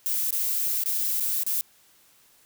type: noise with dropouts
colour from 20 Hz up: violet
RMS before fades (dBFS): -26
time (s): 0.06-1.61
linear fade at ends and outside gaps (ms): 0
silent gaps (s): 0.307-0.327 / 0.837-0.859 / 1.199-1.206 / 1.434-1.465
effects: white hiss -59 dBFS RMS until 2.45 s